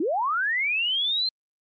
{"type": "linear sweep", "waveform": "sine", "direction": "up", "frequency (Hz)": [277.2, 4186], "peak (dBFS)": -22, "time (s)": [0, 1.29], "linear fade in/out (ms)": 5, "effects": ["Opus 32 kbps"]}